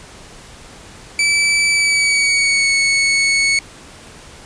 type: tone with pitch glide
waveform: sawtooth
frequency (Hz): 2310 to 2212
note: D7 to C#7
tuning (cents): -29 to -4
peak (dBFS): -9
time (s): 1.19-3.59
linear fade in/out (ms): 2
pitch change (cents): -75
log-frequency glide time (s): 1.72-2.71
effects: pink hiss -39 dBFS RMS until 4.45 s + resampled to 22050 Hz